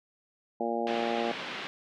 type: harmonic tone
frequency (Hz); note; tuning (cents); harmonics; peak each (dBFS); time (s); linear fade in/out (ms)
116.54; A#2; 0; 2 / 3 / 4 / 5 / 6 / 7; -35 / -35 / -35 / -35 / -35 / -35; 0.6-1.32; 5
type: band-pass noise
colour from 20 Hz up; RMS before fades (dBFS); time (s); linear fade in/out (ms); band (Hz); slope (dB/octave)
white; -38; 0.87-1.67; 0; 150 to 3400; 24
effects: none